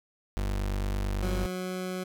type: tone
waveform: 35% pulse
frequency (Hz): 49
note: G1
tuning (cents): 0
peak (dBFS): -26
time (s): 0.37-1.46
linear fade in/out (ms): 0
type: tone with pitch glide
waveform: 20% pulse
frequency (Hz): 182.7 to 184.18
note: F#3 to F#3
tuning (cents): -22 to -8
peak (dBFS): -27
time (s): 1.22-2.04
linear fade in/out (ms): 10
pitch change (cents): +14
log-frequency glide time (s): 1.43-1.69
effects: none